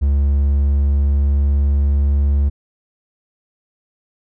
triangle tone with pitch glide, 70.3 to 70.79 Hz, C#2 to C#2, +25 to +37 cents, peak -10 dBFS, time 0.01-2.5 s, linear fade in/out 20 ms, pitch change +12 cents, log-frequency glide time 0.33-2.36 s, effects none

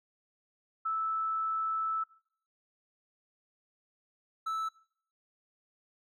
sine / triangle tone pair in turn, 1313 / 1313 Hz, E6 / E6, -7 / -7 cents, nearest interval unison, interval 0 cents, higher neither, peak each -29 / -29 dBFS, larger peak neither, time 0.85-2.04 / 4.46-4.69 s, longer first, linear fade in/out 10 ms, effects noise-tail reverb RT60 0.6 s tail -22 dB re dry

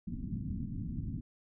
white low-pass noise, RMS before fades -38 dBFS, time 0.07-1.21 s, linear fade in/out 5 ms, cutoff 250 Hz, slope 48 dB/octave, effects none

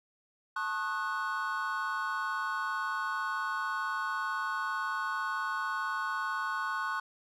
triangle chord, D# half-diminished seventh, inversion second, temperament equal with one note detuned, 880 / 1086.5 / 1244.5 / 1480 Hz, A5 / C#6 / D#6 / F#6, 0 / -35 / 0 / 0 cents, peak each -39 / -33 / -38 / -33 dBFS, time 0.56-7 s, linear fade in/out 5 ms, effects none

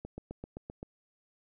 click train, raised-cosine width 2 ms, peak -27 dBFS, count 7, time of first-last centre 0.05-0.829 s, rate 7.7 Hz, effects none

